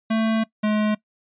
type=tone pair in turn; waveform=square; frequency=222.2 / 212.6 Hz; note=A3 / G#3; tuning=+17 / +41 cents; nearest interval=minor second; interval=76 cents; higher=first; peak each=-19 dBFS; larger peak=neither; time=0.1-0.44 / 0.63-0.95 s; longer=first; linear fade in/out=10 ms; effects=noise-tail reverb RT60 0.1 s tail -21 dB re dry + resampled to 8000 Hz